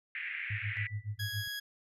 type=band-pass noise; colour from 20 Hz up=pink; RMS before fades=-39 dBFS; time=0.15-0.87 s; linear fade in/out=2 ms; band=1800 to 2400 Hz; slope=48 dB/octave
type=tone with tremolo; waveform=sine; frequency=104.8 Hz; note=G#2; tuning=16 cents sharp; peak=-32 dBFS; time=0.5-1.48 s; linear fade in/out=5 ms; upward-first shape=sine; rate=7.1 Hz; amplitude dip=100%
type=tone with exponential decay; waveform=sine; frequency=1975.5 Hz; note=B6; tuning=in tune; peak=-33 dBFS; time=0.77-1.18 s; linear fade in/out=0 ms; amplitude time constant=87 ms
type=tone; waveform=20% pulse; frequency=1661.2 Hz; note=G#6; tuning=in tune; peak=-32 dBFS; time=1.19-1.6 s; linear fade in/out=10 ms
effects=resampled to 32000 Hz